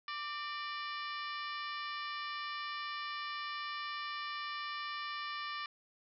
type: harmonic tone with a mistuned harmonic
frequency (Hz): 588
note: D5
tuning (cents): +2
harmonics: 2 / 3 / 4 / 5 / 6 / 7 / 8 / 9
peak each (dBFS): -41 / -45 / -47 / -49 / -51 / -52 / -53 / -54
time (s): 0.08-5.66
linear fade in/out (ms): 2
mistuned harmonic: 3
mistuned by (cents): +45
effects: none